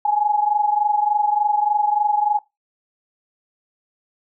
sine tone pair together, 830.6 / 854 Hz, G#5 / G#5, 0 / +48 cents, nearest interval unison, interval 48 cents, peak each -17 / -21 dBFS, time 0.05-2.39 s, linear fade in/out 5 ms, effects noise-tail reverb RT60 0.2 s tail -21 dB re dry

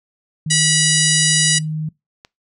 sine tone, 155.56 Hz, D#3, in tune, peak -20 dBFS, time 0.46-1.89 s, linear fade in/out 5 ms
harmonic tone, 972 Hz, B5, 28 cents flat, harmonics 2 / 3 / 4 / 5 / 6 / 7 / 8 / 9 / 10, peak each -22 / -22 / -22 / -22 / -22 / -22 / -22 / -22 / -22 dBFS, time 0.5-1.59 s, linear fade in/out 10 ms
click, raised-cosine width 0.2 ms, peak -21 dBFS, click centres 2.249 s
effects noise-tail reverb RT60 0.2 s tail -23 dB re dry

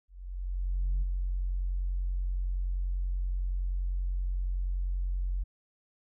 sine tone with ADSR envelope, 45.25 Hz, F#1, 38 cents flat, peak -23 dBFS, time 0.08-5.44 s, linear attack 940 ms, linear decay 16 ms, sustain -4 dB, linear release 15 ms, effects tanh soft clip ceiling -23 dBFS

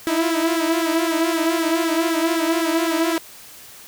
sawtooth tone with flanger, 328.6 Hz, E4, 5 cents flat, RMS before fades -20 dBFS, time 0.07-3.18 s, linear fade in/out 0 ms, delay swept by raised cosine 0.54 to 6.04 ms, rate 3.9 Hz, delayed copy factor +0.65, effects white hiss -42 dBFS RMS until 3.87 s

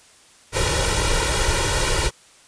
pink noise with comb filter, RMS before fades -20 dBFS, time 0.52-2.11 s, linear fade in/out 50 ms, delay 2.1 ms, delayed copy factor +0.9, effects white hiss -51 dBFS RMS until 2.47 s + resampled to 22050 Hz

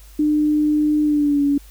sine tone with pitch glide, 300.8 to 284.2 Hz, D4 to C#4, +42 to +43 cents, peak -14 dBFS, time 0.19-1.58 s, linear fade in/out 5 ms, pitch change -99 cents, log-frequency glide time 1.03-1.43 s, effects added 50 Hz sine -41 dBFS peak until 1.7 s + white hiss -50 dBFS RMS until 1.7 s

